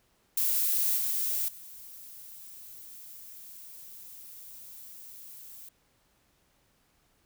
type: noise with level steps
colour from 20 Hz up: violet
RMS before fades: -27 / -30 / -47 dBFS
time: 0.37-5.69 s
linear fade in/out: 5 ms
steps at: 0.97 / 1.48 s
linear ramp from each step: 5 ms
effects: pink hiss -69 dBFS RMS until 7.25 s